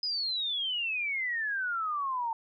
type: exponential sweep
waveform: sine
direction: down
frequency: 5050 to 892 Hz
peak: -29 dBFS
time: 0.03-2.33 s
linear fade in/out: 2 ms
effects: none